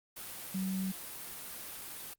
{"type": "tone in noise", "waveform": "sine", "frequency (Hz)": 189.5, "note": "F#3", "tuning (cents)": 42, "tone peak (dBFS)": -32, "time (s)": [0.54, 0.92], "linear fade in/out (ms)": 10, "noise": "white", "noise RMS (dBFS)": -44, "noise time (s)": [0.16, 2.14], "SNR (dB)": 9, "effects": ["Opus 32 kbps"]}